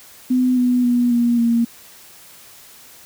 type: tone with pitch steps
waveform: sine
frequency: 252.9 / 247.8 / 242.9 / 238 / 233.3 Hz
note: B3 / B3 / B3 / A#3 / A#3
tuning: +41 / +6 / -29 / +36 / +2 cents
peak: -13 dBFS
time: 0.3-1.65 s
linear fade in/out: 10 ms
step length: 270 ms
effects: white hiss -44 dBFS RMS until 3.05 s